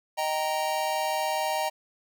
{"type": "chord", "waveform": "square", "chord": "Eb major", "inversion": "none", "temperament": "just", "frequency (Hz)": [622.3, 777.8, 933.4], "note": ["Eb5", "G5", "Bb5"], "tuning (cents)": [0, -14, 2], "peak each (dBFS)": -31, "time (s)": [0.17, 1.7], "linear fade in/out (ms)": 20, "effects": []}